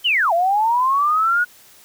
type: linear two-way sweep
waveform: sine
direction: down then up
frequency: 3136 to 659.3 to 1468 Hz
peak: -14 dBFS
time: 0.04-1.45 s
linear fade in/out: 20 ms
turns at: 0.33 s
effects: white hiss -48 dBFS RMS until 1.84 s